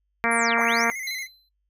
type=harmonic tone; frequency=232 Hz; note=A#3; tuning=8 cents flat; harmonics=1 / 2 / 3 / 4 / 5 / 6 / 7 / 8 / 9 / 10; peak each=-29 / -29 / -29 / -29 / -29 / -29 / -29 / -29 / -29 / -29 dBFS; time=0.24-0.9 s; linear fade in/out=0 ms
type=linear two-way sweep; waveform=sine; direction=down then up; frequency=11175 to 554.4 to 6340 Hz; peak=-29 dBFS; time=0.31-0.85 s; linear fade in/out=5 ms; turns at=0.59 s
type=tone with vibrato; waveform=square; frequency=2093 Hz; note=C7; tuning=in tune; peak=-31 dBFS; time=0.57-1.28 s; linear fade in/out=50 ms; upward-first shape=square; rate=13 Hz; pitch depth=52 cents each way
type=tone with exponential decay; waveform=square; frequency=4063 Hz; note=B7; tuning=48 cents sharp; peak=-28 dBFS; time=1.07-1.49 s; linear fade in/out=5 ms; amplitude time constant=91 ms
effects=noise-tail reverb RT60 0.1 s tail -18 dB re dry + added 50 Hz sine -70 dBFS peak until 1.69 s